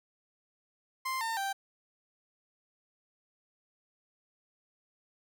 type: tone with pitch steps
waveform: 30% pulse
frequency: 1046.5 / 905.8 / 784 Hz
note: C6 / A#5 / G5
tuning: 0 / -50 / 0 cents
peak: -29 dBFS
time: 1.05-1.53 s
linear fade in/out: 10 ms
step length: 160 ms
effects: none